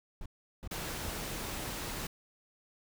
brown noise bursts, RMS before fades -40 dBFS, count 3, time 0.21-1.094 s, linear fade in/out 2 ms, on 48 ms, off 370 ms
pink noise, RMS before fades -39 dBFS, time 0.71-2.07 s, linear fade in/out 5 ms
effects none

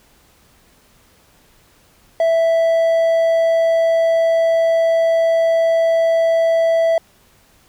triangle tone, 659.3 Hz, E5, in tune, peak -10 dBFS, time 2.2-6.98 s, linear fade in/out 2 ms, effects pink hiss -53 dBFS RMS until 7.68 s

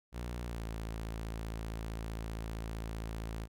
sawtooth tone with pitch glide, 60 to 55.34 Hz, B1 to A1, -49 to +11 cents, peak -34 dBFS, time 0.12-3.48 s, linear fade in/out 50 ms, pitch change -140 cents, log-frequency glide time 0.45-0.64 s, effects none

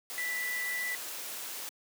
sine tone in noise, 1975.5 Hz, B6, in tune, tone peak -32 dBFS, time 0.18-0.95 s, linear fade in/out 0 ms, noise white, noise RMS -40 dBFS, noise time 0.1-1.69 s, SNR +5 dB, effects high-pass 300 Hz 12 dB/octave

